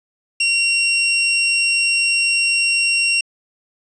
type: tone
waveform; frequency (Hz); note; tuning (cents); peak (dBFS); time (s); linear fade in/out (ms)
sawtooth; 2748; F7; -29; -11; 0.4-3.21; 5
effects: resampled to 22050 Hz + 8-bit